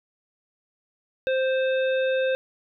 harmonic tone, 523.3 Hz, C5, in tune, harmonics 1 / 3 / 5 / 7, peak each -21 / -31 / -35 / -38 dBFS, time 1.27-2.35 s, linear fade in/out 0 ms, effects none

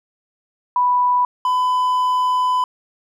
sine / triangle tone pair in turn, 987.8 / 1003.9 Hz, B5 / B5, 0 / +28 cents, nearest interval unison, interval 28 cents, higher second, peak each -13 dBFS, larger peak neither, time 0.76-1.25 / 1.45-2.64 s, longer second, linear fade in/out 2 ms, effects none

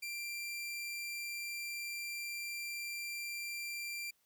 sawtooth tone, 2367 Hz, D7, 13 cents sharp, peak -36 dBFS, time 0.02-4.11 s, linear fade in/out 10 ms, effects white hiss -75 dBFS RMS until 4.25 s

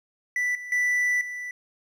triangle tone with level steps, 1975.5 Hz, B6, in tune, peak -21 / -33 / -19 / -30 dBFS, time 0.36-1.51 s, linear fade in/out 2 ms, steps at 0.55 / 0.72 / 1.21 s, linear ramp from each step 2 ms, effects none

